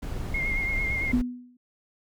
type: noise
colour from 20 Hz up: brown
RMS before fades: -31 dBFS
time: 0.02-1.22 s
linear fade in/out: 10 ms
type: tone with vibrato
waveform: sine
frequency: 2133 Hz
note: C7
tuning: 33 cents sharp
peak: -26 dBFS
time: 0.34-1.12 s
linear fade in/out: 5 ms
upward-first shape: sine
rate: 8.9 Hz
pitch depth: 31 cents each way
type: tone with exponential decay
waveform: sine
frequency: 246.9 Hz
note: B3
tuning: in tune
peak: -17 dBFS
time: 1.13-1.57 s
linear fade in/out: 5 ms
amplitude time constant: 94 ms
effects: none